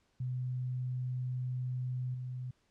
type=tone with level steps; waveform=sine; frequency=126.4 Hz; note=B2; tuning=41 cents sharp; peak=-33 / -37 dBFS; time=0.2-2.51 s; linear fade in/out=5 ms; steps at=2.14 s; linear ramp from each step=5 ms; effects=pink hiss -74 dBFS RMS until 2.7 s + low-pass 7000 Hz 12 dB/octave